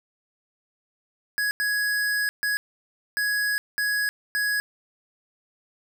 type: tone bursts at uneven times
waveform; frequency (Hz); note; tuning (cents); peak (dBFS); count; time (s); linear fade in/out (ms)
square; 1670; G#6; +9; -23; 6; 1.38-1.51 / 1.6-2.29 / 2.43-2.57 / 3.17-3.58 / 3.78-4.09 / 4.35-4.6; 0
effects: none